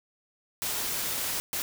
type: noise bursts at uneven times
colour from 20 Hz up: white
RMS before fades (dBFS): -31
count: 2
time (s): 0.62-1.4 / 1.53-1.62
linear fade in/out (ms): 0
effects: none